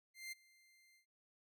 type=tone with ADSR envelope; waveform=sawtooth; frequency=2093 Hz; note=C7; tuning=in tune; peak=-40 dBFS; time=0.14-1.06 s; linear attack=180 ms; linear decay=17 ms; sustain=-24 dB; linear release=100 ms; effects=none